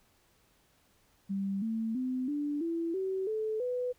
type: tone with pitch steps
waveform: sine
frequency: 196 / 223.8 / 255.7 / 292 / 333.5 / 380.8 / 435 / 496.8 Hz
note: G3 / A3 / C4 / D4 / E4 / F#4 / A4 / B4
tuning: 0 / +30 / -40 / -10 / +20 / +50 / -20 / +10 cents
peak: -30 dBFS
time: 1.29-3.93 s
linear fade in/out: 20 ms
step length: 330 ms
effects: pink hiss -68 dBFS RMS until 3.98 s